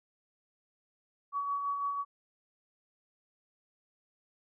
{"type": "tone with tremolo", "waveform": "sine", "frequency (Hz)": 1131, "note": "C#6", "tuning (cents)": 34, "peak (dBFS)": -29, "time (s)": [1.32, 2.05], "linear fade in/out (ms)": 50, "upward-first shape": "sine", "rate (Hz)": 6, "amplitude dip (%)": 40, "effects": []}